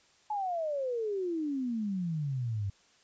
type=exponential sweep; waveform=sine; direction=down; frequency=864 to 95.8 Hz; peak=-30 dBFS; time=0.3-2.7 s; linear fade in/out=5 ms; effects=white hiss -64 dBFS RMS until 3.03 s + resampled to 16000 Hz